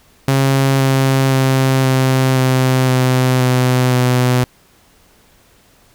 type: tone with pitch steps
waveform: sawtooth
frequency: 135.5 / 134.02 / 132.56 / 131.11 / 129.68 / 128.26 / 126.86 / 125.48 Hz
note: C#3 / C3 / C3 / C3 / C3 / C3 / B2 / B2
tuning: -39 / +42 / +23 / +4 / -15 / -34 / +47 / +28 cents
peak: -7 dBFS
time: 0.28-4.44 s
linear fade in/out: 2 ms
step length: 520 ms
effects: pink hiss -51 dBFS RMS until 5.94 s